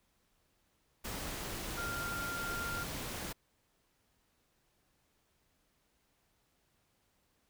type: tone in noise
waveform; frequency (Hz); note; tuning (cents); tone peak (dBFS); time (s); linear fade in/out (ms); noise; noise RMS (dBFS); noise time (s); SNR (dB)
sine; 1393; F6; -5; -38; 1.77-2.84; 10; pink; -41; 1.04-3.33; 0
effects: pink hiss -75 dBFS RMS until 7.49 s